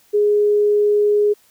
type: tone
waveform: sine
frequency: 415.3 Hz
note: G#4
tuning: in tune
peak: -12 dBFS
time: 0.13-1.34 s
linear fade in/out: 20 ms
effects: white hiss -55 dBFS RMS until 1.5 s